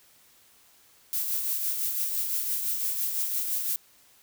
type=noise with tremolo; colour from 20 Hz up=violet; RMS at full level=-27 dBFS; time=1.13-3.76 s; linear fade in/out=0 ms; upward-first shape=triangle; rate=5.9 Hz; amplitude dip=45%; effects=white hiss -59 dBFS RMS until 4.22 s